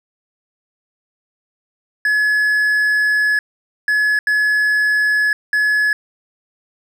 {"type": "tone bursts at uneven times", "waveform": "triangle", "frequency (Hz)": 1700, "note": "G#6", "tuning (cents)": 40, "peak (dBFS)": -11, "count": 4, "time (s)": [[2.05, 3.39], [3.88, 4.19], [4.27, 5.33], [5.53, 5.93]], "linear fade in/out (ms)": 2, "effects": []}